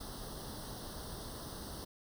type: noise with comb filter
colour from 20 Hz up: pink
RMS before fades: -45 dBFS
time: 0-1.85 s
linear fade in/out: 10 ms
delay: 0.21 ms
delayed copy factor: +0.95
effects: none